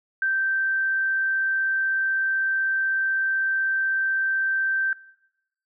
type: tone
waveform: sine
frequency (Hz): 1561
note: G6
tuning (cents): -8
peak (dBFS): -20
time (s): 0.22-4.93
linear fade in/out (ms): 2
effects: noise-tail reverb RT60 0.9 s tail -22 dB re dry